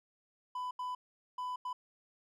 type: tone bursts at uneven times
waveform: triangle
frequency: 999 Hz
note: B5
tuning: 20 cents sharp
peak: -34 dBFS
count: 4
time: 0.55-0.71 / 0.79-0.95 / 1.38-1.56 / 1.65-1.73 s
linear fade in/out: 5 ms
effects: none